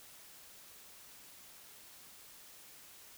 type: silence
effects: white hiss -56 dBFS RMS until 3.17 s